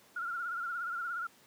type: tone with vibrato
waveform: sine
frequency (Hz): 1396.9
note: F6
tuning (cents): 0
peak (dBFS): -34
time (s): 0.16-1.27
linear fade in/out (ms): 5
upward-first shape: triangle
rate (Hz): 17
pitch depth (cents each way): 86
effects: pink hiss -61 dBFS RMS until 1.46 s + high-pass 200 Hz 12 dB/octave